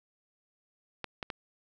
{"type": "clicks", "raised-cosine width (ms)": 0.3, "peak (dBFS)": -19, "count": 3, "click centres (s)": [1.043, 1.228, 1.302], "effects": []}